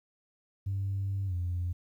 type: tone with pitch glide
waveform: sine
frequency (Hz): 98 to 88.32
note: G2 to F2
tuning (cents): 0 to +20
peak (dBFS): -28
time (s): 0.66-1.73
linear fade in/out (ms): 10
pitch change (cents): -180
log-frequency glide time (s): 1.26-1.34
effects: tanh soft clip ceiling -26 dBFS + 11-bit